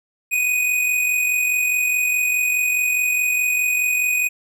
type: tone with amplitude modulation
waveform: square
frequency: 2489 Hz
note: D#7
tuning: in tune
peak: -16 dBFS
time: 0.31-4.29 s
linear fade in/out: 20 ms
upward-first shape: sine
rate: 44.8 Hz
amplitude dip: 40%
effects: none